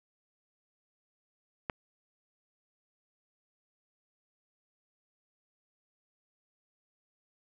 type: click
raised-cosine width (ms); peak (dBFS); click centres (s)
0.5; -17; 1.698
effects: none